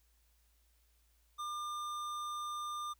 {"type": "tone with tanh clipping", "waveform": "sine", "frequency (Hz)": 1200, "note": "D6", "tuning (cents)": 37, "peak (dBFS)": -40, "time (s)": [1.38, 2.94], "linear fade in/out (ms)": 20, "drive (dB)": 17, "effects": ["added 57 Hz sine -69 dBFS peak until 2.99 s", "white hiss -75 dBFS RMS until 2.99 s"]}